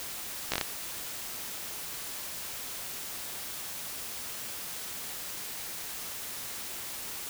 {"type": "slowing click train", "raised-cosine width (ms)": 0.2, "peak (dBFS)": -10, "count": 5, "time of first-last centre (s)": [0.52, 0.612], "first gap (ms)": 16, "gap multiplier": 1.25, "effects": ["white hiss -39 dBFS RMS until 7.29 s"]}